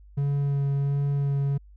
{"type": "tone with vibrato", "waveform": "triangle", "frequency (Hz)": 140.7, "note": "C#3", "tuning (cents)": 26, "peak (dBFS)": -20, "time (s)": [0.17, 1.58], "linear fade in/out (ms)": 10, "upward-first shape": "sine", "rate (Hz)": 1.4, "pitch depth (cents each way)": 13, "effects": ["added 50 Hz sine -47 dBFS peak until 1.76 s"]}